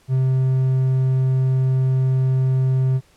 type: tone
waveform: triangle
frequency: 130.81 Hz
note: C3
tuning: in tune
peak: -13 dBFS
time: 0.08-3.01 s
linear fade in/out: 50 ms
effects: pink hiss -56 dBFS RMS until 3.16 s + low-pass 11000 Hz 12 dB/octave